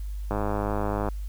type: click train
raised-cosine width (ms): 1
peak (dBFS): -14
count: 81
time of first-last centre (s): 0.31-1.087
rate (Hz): 103
effects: added 50 Hz sine -30 dBFS peak until 1.28 s + white hiss -57 dBFS RMS until 1.28 s